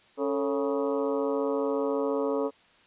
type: harmonic tone with a mistuned harmonic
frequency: 138.59 Hz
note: C#3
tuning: in tune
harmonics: 2 / 3 / 4 / 5 / 6 / 7 / 8 / 9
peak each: -31 / -28 / -31 / -44 / -43 / -39 / -41 / -42 dBFS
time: 0.17-2.51 s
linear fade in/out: 50 ms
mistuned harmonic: 3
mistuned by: +98 cents
effects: white hiss -59 dBFS RMS until 2.86 s + resampled to 8000 Hz